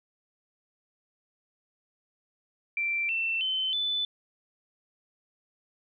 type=tone with pitch steps; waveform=sine; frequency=2349 / 2683 / 3064 / 3499 Hz; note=D7 / E7 / G7 / A7; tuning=0 / +30 / -40 / -10 cents; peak=-26 dBFS; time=2.77-4.05 s; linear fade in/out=2 ms; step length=320 ms; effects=none